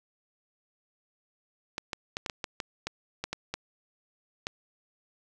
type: clicks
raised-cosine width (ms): 0.2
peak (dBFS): -15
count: 12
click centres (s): 1.781 / 1.932 / 2.169 / 2.262 / 2.298 / 2.442 / 2.602 / 2.87 / 3.24 / 3.33 / 3.54 / 4.469
effects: none